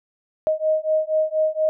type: beating tone pair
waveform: sine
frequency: 623 / 627.2 Hz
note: D#5 / D#5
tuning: +2 / +14 cents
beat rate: 4.2 Hz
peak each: -21 dBFS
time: 0.47-1.69 s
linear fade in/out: 0 ms
effects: none